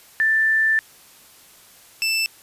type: tone pair in turn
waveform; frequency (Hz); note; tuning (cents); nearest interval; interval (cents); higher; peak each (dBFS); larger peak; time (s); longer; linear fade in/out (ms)
sine / 25% pulse; 1770 / 2652; A6 / E7; +10 / +10; perfect fifth; 700; second; -15; neither; 0.2-0.79 / 2.02-2.26; first; 0
effects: white hiss -49 dBFS RMS until 2.42 s + resampled to 32000 Hz